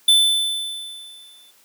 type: tone with exponential decay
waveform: square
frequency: 3520 Hz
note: A7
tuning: in tune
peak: -10 dBFS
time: 0.08-1.51 s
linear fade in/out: 5 ms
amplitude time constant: 310 ms
effects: white hiss -55 dBFS RMS until 1.64 s + high-pass 200 Hz 12 dB/octave